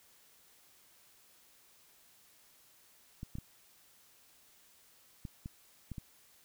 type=clicks; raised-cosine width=5 ms; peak=-29 dBFS; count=7; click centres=3.231 / 3.354 / 3.385 / 5.252 / 5.459 / 5.917 / 5.982 s; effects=white hiss -64 dBFS RMS until 6.44 s